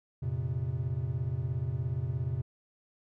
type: chord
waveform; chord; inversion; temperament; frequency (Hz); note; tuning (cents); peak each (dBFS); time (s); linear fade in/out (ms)
triangle; F suspended fourth; none; equal with one note detuned; 87.31 / 116.54 / 133.56; F2 / Bb2 / C3; 0 / 0 / +36; -35 / -32 / -31; 0.22-2.42; 10
effects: none